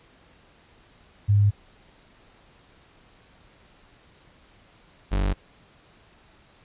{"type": "tone pair in turn", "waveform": ["sine", "40% pulse"], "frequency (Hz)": [102.2, 48.34], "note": ["G#2", "G1"], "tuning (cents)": [-27, -23], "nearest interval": "octave + minor second", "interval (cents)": 1296, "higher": "first", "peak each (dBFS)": [-15, -20], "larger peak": "first", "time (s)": [[1.28, 1.51], [5.11, 5.34]], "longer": "neither", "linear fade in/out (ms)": 20, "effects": ["pink hiss -56 dBFS RMS until 6.64 s", "resampled to 8000 Hz"]}